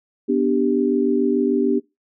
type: chord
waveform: sine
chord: G major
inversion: first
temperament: equal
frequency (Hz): 246.9 / 293.7 / 392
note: B3 / D4 / G4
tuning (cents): 0 / 0 / 0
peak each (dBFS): -20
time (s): 0.28-1.8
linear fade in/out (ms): 20
effects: noise-tail reverb RT60 0.2 s tail -21 dB re dry